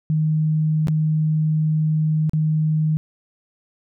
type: tone with dropouts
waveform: sine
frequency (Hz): 155.56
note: D#3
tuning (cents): 0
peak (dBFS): -16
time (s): 0.1-2.97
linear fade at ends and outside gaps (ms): 0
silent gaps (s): 0.872-0.883 / 2.295-2.334
effects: none